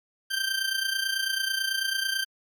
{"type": "tone with amplitude modulation", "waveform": "20% pulse", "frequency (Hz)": 1568, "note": "G6", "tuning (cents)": 0, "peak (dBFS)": -18, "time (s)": [0.3, 2.25], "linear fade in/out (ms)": 20, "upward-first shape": "sine", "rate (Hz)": 29.1, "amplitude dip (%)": 65, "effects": ["MP3 96 kbps"]}